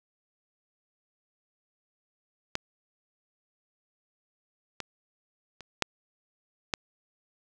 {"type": "clicks", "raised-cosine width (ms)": 0.2, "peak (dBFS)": [-11, -17, -26, -6, -9], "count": 5, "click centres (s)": [2.554, 4.803, 5.607, 5.823, 6.738], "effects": []}